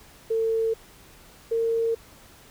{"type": "tone pair in turn", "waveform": "sine", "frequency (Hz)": [450, 457.1], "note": ["A4", "A#4"], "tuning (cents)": [39, -34], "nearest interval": "unison", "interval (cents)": 27, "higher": "second", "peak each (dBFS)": -21, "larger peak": "neither", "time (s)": [[0.3, 0.74], [1.51, 1.95]], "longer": "neither", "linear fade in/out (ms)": 10, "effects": ["pink hiss -51 dBFS RMS until 2.5 s"]}